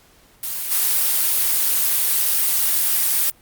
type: noise with level steps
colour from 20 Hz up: blue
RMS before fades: -26 / -18 dBFS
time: 0.43-3.3 s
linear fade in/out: 2 ms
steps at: 0.7 s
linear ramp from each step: 20 ms
effects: pink hiss -53 dBFS RMS until 3.41 s + Opus 48 kbps